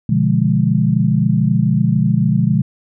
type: chord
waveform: sine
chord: B diminished seventh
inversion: none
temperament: equal with one note detuned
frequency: 123.47 / 147.34 / 174.61 / 207.7 Hz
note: B2 / D3 / F3 / Ab3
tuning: 0 / +6 / 0 / 0 cents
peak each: -17 dBFS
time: 0.09-2.62 s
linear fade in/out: 5 ms
effects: none